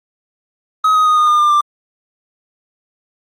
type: tone with pitch steps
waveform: triangle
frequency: 1269 / 1254.4 / 1240 / 1225.8 / 1211.7 / 1197.8 / 1184 Hz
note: D#6 / D#6 / D#6 / D#6 / D#6 / D6 / D6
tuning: +34 / +14 / -6 / -26 / -46 / +34 / +14 cents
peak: -7 dBFS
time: 0.84-1.61 s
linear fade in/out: 5 ms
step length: 110 ms
effects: Opus 24 kbps